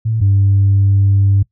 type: tone pair in turn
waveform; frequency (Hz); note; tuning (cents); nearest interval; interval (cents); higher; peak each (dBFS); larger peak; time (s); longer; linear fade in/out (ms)
sine; 111.6 / 98.82; A2 / G2; +25 / +14; major second; 211; first; -13 / -7; second; 0.05-0.21 / 0.21-1.43; second; 10
effects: noise-tail reverb RT60 0.1 s tail -20 dB re dry + tanh soft clip ceiling -5 dBFS